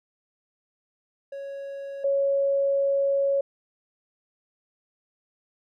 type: tone pair in turn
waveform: triangle / sine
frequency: 554.4 / 554.4 Hz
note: C#5 / C#5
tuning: 0 / 0 cents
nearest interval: unison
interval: 0 cents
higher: neither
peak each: -31 / -20 dBFS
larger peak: second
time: 1.32-2.04 / 2.04-3.41 s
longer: second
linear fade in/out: 5 ms
effects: none

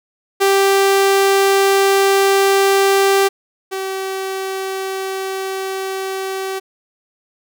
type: tone pair in turn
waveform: sawtooth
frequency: 392 / 383.5 Hz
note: G4 / G4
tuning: 0 / -38 cents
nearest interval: unison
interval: 38 cents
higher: first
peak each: -7 / -17 dBFS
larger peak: first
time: 0.4-3.29 / 3.71-6.6 s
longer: neither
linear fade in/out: 20 ms
effects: none

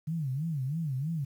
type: tone with vibrato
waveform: sine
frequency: 146.83 Hz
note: D3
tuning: in tune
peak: -29 dBFS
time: 0.07-1.25 s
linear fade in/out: 10 ms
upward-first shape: sine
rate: 3.1 Hz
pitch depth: 230 cents each way
effects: 10-bit

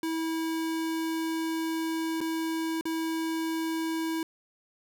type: tone with dropouts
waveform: square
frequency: 324.4 Hz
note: E4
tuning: 28 cents flat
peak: -29 dBFS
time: 0.03-4.23 s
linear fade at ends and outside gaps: 2 ms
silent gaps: 2.206-2.212 / 2.811-2.854 s
effects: none

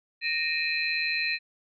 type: tone cluster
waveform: sine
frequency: 1852 / 2407 / 2565 / 4092 Hz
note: A#6 / D7 / E7 / C8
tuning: -12 / +42 / -48 / -39 cents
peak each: -31 dBFS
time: 0.21-1.39 s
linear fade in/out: 50 ms
effects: none

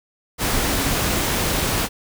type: tone in noise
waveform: sine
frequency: 278.6 Hz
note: C#4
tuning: 9 cents sharp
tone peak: -29 dBFS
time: 0.53-1 s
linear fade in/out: 50 ms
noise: pink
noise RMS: -21 dBFS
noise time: 0.38-1.89 s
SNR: -11 dB
effects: none

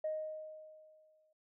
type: tone with exponential decay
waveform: sine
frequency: 622.3 Hz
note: D#5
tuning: in tune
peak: -32 dBFS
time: 0.04-1.33 s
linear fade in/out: 5 ms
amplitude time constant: 280 ms
effects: noise-tail reverb RT60 0.1 s tail -26 dB re dry + tanh soft clip ceiling -29 dBFS

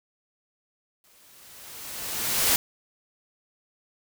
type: noise with exponential growth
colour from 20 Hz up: white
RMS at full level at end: -20 dBFS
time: 1.04-2.56 s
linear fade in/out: 1 ms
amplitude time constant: 330 ms
effects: none

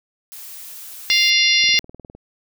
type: noise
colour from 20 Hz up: blue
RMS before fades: -36 dBFS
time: 0.32-1.3 s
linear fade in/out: 0 ms
type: harmonic tone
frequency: 698.5 Hz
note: F5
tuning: in tune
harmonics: 3 / 4 / 5 / 6 / 7 / 8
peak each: -18 / -19 / -20 / -21 / -21 / -22 dBFS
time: 1.1-1.79 s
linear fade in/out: 0 ms
type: click train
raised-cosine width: 2 ms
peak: -26 dBFS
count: 11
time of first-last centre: 1.64-2.15 s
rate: 19.6 Hz
effects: none

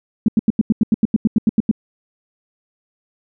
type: tone bursts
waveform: sine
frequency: 218 Hz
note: A3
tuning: 16 cents flat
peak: -9 dBFS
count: 14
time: 0.26-1.713 s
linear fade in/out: 2 ms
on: 23 ms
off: 87 ms
effects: none

